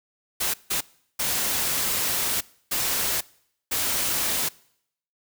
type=noise bursts at uneven times; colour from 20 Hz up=white; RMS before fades=-25 dBFS; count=5; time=0.4-0.54 / 0.7-0.81 / 1.19-2.41 / 2.71-3.21 / 3.71-4.49 s; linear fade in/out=10 ms; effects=noise-tail reverb RT60 0.7 s tail -23 dB re dry